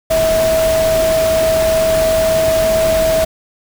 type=tone in noise; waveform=sine; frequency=645 Hz; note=E5; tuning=38 cents flat; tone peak=-11 dBFS; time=0.1-3.25 s; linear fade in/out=10 ms; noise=pink; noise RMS=-21 dBFS; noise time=0.1-3.25 s; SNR=+7 dB; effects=none